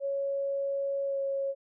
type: tone with pitch glide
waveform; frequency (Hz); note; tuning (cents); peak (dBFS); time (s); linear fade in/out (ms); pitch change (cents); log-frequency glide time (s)
sine; 554.4 to 548.7; C#5 to C#5; 0 to -18; -28; 0-1.55; 50; -18; 1.05-1.19
effects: none